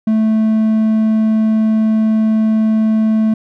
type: tone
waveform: triangle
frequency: 219 Hz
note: A3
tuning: 8 cents flat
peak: -8 dBFS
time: 0.07-3.34 s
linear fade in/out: 5 ms
effects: none

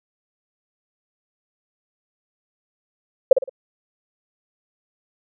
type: tone with echo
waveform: sine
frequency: 528 Hz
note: C5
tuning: 16 cents sharp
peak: -3 dBFS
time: 3.31-3.33 s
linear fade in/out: 5 ms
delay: 55 ms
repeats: 3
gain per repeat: -9 dB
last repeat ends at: 3.495 s
effects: none

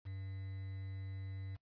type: tone with quantisation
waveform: triangle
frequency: 96.3 Hz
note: G2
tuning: 30 cents flat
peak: -40 dBFS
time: 0.05-1.57 s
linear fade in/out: 20 ms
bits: 10
effects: noise-tail reverb RT60 0.1 s tail -20 dB re dry + resampled to 11025 Hz

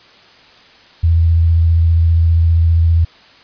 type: tone with vibrato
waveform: sine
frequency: 83 Hz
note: E2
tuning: 12 cents sharp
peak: -8 dBFS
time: 1.03-3.05 s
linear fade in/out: 10 ms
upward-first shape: sine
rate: 15 Hz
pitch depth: 22 cents each way
effects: white hiss -44 dBFS RMS until 3.43 s + resampled to 11025 Hz

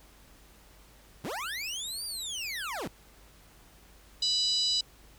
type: linear two-way sweep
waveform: 25% pulse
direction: up then down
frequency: 96.9 to 4819 to 96.9 Hz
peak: -30 dBFS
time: 1.24-2.88 s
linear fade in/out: 5 ms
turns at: 2.05 s
type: harmonic tone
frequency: 987.8 Hz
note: B5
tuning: in tune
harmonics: 3 / 4 / 5 / 6 / 7 / 8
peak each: -36 / -28 / -29 / -43 / -43 / -41 dBFS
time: 4.22-4.81 s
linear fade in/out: 5 ms
effects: added 50 Hz sine -58 dBFS peak until 5.18 s + pink hiss -58 dBFS RMS until 5.18 s

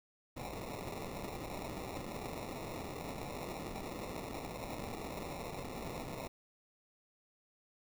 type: noise with sample-and-hold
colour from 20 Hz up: white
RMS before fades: -43 dBFS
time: 0.36-6.28 s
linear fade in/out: 10 ms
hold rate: 1575 Hz
effects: none

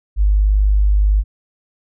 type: tone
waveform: sine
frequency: 50.7 Hz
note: G#1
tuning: 41 cents flat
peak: -10 dBFS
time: 0.16-1.24 s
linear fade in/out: 50 ms
effects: none

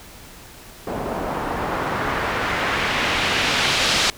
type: noise with low-pass filter sweep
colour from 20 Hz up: white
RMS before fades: -22 dBFS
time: 0.87-4.1 s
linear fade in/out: 0 ms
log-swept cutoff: 650 to 4600 Hz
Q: 1.1
effects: pink hiss -42 dBFS RMS until 4.17 s

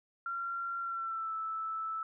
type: tone with pitch glide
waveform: sine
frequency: 1374 to 1315 Hz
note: F6 to E6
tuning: -29 to -5 cents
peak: -34 dBFS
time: 0.26-2.03 s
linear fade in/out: 2 ms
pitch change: -76 cents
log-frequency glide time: 0.8-1.34 s
effects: none

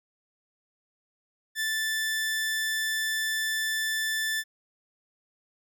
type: tone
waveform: sawtooth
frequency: 1760 Hz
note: A6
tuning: in tune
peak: -23 dBFS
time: 1.55-4.44 s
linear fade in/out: 50 ms
effects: none

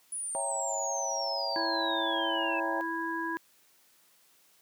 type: exponential sweep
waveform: sine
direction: down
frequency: 10000 to 2591 Hz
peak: -33 dBFS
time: 0.12-2.6 s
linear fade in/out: 5 ms
type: chord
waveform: sine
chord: C# diminished seventh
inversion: none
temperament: equal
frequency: 554.4 / 659.3 / 784 / 932.3 Hz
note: C#5 / E5 / G5 / Bb5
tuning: 0 / 0 / 0 / 0 cents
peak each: -37 dBFS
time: 0.35-2.81 s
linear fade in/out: 0 ms
type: harmonic tone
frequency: 329.6 Hz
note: E4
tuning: in tune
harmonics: 1 / 3 / 5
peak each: -35 / -35 / -35 dBFS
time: 1.56-3.37 s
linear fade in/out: 0 ms
effects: white hiss -64 dBFS RMS until 4.61 s + high-pass 150 Hz 12 dB/octave

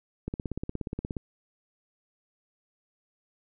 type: click train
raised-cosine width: 3 ms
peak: -19 dBFS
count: 16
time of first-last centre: 0.28-1.168 s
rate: 16.9 Hz
effects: none

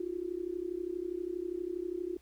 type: tone with amplitude modulation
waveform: sine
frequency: 353.6 Hz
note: F4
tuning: 22 cents sharp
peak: -30 dBFS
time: 0-2.17 s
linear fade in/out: 5 ms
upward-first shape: sine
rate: 32.4 Hz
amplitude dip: 90%
effects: added 60 Hz sine -60 dBFS peak until 2.21 s + pink hiss -67 dBFS RMS until 2.21 s

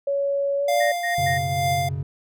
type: tone with pitch glide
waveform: sine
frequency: 560 to 586.1 Hz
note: C#5 to D5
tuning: +18 to -4 cents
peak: -20 dBFS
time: 0.07-0.92 s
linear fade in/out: 5 ms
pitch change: +78 cents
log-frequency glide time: 0.57-0.79 s
type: tone with tremolo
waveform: square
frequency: 698.5 Hz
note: F5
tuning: in tune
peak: -20 dBFS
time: 0.68-1.89 s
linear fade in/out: 5 ms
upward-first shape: triangle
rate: 2.2 Hz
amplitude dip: 55%
type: tone bursts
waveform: sine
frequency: 1864.7 Hz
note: A#6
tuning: in tune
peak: -24 dBFS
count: 3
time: 0.8-1.38 s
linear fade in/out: 10 ms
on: 120 ms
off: 110 ms
type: chord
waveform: triangle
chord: F# suspended fourth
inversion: none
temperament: equal with one note detuned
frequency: 92.5 / 123.97 / 138.59 Hz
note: F#2 / B2 / C#3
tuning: 0 / +7 / 0 cents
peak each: -28 / -31 / -25 dBFS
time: 1.18-2.03 s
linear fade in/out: 5 ms
effects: none

